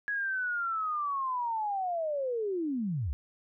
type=linear sweep; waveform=sine; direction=down; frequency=1677 to 57.9 Hz; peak=-29 dBFS; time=0.08-3.13 s; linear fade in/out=0 ms; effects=none